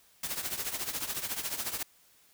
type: noise with tremolo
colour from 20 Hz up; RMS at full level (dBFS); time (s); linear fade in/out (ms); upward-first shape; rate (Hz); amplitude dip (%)
white; -32; 0.23-1.83; 5; triangle; 14; 80
effects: white hiss -63 dBFS RMS until 2.33 s